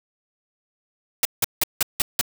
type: noise bursts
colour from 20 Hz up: white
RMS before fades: -19 dBFS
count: 6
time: 1.23-2.212 s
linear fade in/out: 2 ms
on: 22 ms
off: 170 ms
effects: none